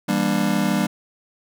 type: chord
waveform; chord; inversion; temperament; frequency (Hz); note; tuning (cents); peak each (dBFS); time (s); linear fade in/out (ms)
square; E half-diminished seventh; none; just; 164.81 / 197.78 / 237.3 / 296.7; E3 / G3 / Bb3 / D4; 0 / +16 / +31 / +18; -28 / -22 / -25 / -26; 0.08-0.87; 10
effects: none